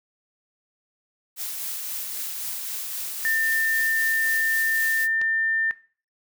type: noise with tremolo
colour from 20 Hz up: blue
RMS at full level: -30 dBFS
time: 1.36-5.08 s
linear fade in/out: 50 ms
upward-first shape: triangle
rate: 3.8 Hz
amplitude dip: 30%
type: tone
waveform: sine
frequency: 1800 Hz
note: A6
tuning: 39 cents sharp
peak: -21 dBFS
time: 3.25-5.71 s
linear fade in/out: 0 ms
type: click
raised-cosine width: 0.2 ms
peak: -19 dBFS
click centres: 5.215 s
effects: noise-tail reverb RT60 0.4 s tail -18 dB re dry